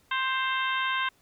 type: harmonic tone with a mistuned harmonic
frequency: 524 Hz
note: C5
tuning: 2 cents sharp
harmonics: 2 / 3 / 4 / 5 / 6 / 7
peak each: -29 / -30 / -34 / -36 / -36 / -38 dBFS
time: 0.11-1.09 s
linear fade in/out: 5 ms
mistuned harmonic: 5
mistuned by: +33 cents
effects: pink hiss -64 dBFS RMS until 1.21 s